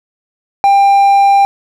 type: tone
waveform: triangle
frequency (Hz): 795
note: G5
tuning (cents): +24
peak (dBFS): -3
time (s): 0.64-1.45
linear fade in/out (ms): 0
effects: none